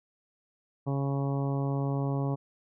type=harmonic tone; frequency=138.59 Hz; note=C#3; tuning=in tune; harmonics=1 / 2 / 3 / 4 / 5 / 6 / 7 / 8; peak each=-28 / -34 / -38 / -40 / -42 / -44 / -45 / -46 dBFS; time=0.86-2.36 s; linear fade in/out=20 ms; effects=none